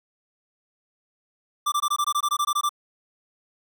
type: tone bursts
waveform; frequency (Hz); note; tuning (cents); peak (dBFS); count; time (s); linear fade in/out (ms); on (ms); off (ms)
square; 1178; D6; +5; -21; 13; 1.66-2.693; 10; 61; 20
effects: none